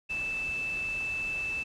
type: tone in noise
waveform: sine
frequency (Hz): 2637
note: E7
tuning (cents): 0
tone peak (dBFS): -30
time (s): 0.09-1.64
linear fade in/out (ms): 20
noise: pink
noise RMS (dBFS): -45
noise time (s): 0.09-1.64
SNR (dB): +12
effects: low-pass 8000 Hz 12 dB/octave